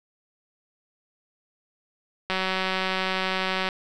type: click train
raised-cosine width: 0.3 ms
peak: -10 dBFS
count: 262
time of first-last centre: 2.3-3.688 s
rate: 188 Hz
effects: none